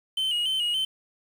triangle tone with vibrato, 2982 Hz, F#7, 13 cents sharp, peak -22 dBFS, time 0.17-0.85 s, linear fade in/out 5 ms, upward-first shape square, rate 3.5 Hz, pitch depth 56 cents each way, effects 8-bit

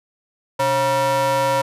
square ring-modulated tone, 207.7 Hz, G#3, in tune, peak -14 dBFS, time 0.59-1.62 s, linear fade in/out 10 ms, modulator 750 Hz, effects resampled to 32000 Hz

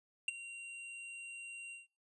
square tone with ADSR envelope, 2759 Hz, F7, 22 cents flat, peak -29 dBFS, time 0.28-1.87 s, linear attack 3 ms, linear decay 17 ms, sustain -17 dB, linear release 150 ms, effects noise-tail reverb RT60 0.3 s tail -21 dB re dry + resampled to 24000 Hz

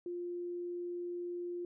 sine tone, 350.8 Hz, F4, 8 cents sharp, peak -37 dBFS, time 0.06-1.65 s, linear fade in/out 2 ms, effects none

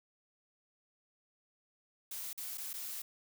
blue noise with dropouts, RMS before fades -42 dBFS, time 2.11-3.02 s, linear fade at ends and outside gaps 5 ms, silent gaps 2.331-2.376 / 2.575-2.58 / 2.732-2.738 s, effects none

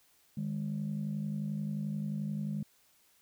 sine tone pair together, 153.2 / 204.6 Hz, D#3 / G#3, -27 / -26 cents, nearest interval perfect fourth, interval 501 cents, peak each -35 / -34 dBFS, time 0.37-2.63 s, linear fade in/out 5 ms, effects tanh soft clip ceiling -27 dBFS + white hiss -67 dBFS RMS until 3.21 s

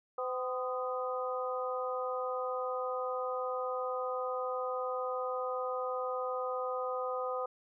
harmonic tone with a mistuned harmonic, 254.8 Hz, C4, 46 cents flat, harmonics 2 / 3 / 4 / 5, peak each -35 / -41 / -43 / -38 dBFS, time 0.18-7.46 s, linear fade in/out 5 ms, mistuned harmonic 5, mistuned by -44 cents, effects none

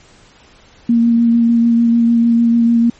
sine tone with vibrato, 233.1 Hz, A#3, in tune, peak -8 dBFS, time 0.89-2.9 s, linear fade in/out 5 ms, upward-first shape sine, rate 6.7 Hz, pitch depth 15 cents each way, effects pink hiss -46 dBFS RMS until 2.99 s + MP3 32 kbps

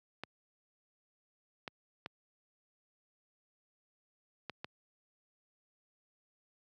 clicks, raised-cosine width 0.3 ms, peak -24 dBFS, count 5, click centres 0.236 / 1.678 / 2.061 / 4.497 / 4.645 s, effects high-pass 100 Hz 12 dB/octave

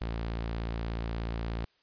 sawtooth tone, 56.7 Hz, A#1, 47 cents flat, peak -28 dBFS, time 0.01-1.65 s, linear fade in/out 5 ms, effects white hiss -69 dBFS RMS until 1.82 s + resampled to 11025 Hz

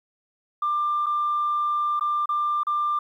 sine tone with dropouts, 1190 Hz, D6, 22 cents sharp, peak -20 dBFS, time 0.62-2.99 s, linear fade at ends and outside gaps 5 ms, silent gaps 1.061-1.065 / 1.996-2.009 / 2.258-2.29 / 2.634-2.668 s, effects tanh soft clip ceiling -17 dBFS + 10-bit

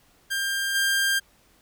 sawtooth tone with level steps, 1595 Hz, G6, 30 cents sharp, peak -21 / -17 dBFS, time 0.3-1.2 s, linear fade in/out 20 ms, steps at 0.74 s, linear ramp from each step 20 ms, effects pink hiss -60 dBFS RMS until 1.61 s

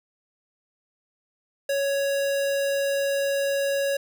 square tone, 556 Hz, C#5, 5 cents sharp, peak -23 dBFS, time 1.69-3.97 s, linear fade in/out 5 ms, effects none

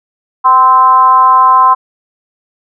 sine tone with frequency modulation, 1037 Hz, C6, 16 cents flat, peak -3 dBFS, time 0.44-1.75 s, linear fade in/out 20 ms, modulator 267 Hz, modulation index 0.59, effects none

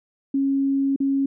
sine tone with dropouts, 274 Hz, C#4, 20 cents flat, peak -18 dBFS, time 0.34-1.26 s, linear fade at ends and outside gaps 5 ms, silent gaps 0.962-1.002 s, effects none

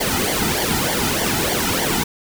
pink noise with flanger, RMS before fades -20 dBFS, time 0-2.04 s, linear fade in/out 10 ms, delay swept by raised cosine 0.76 to 1.86 ms, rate 3.3 Hz, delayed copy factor -0.75, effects none

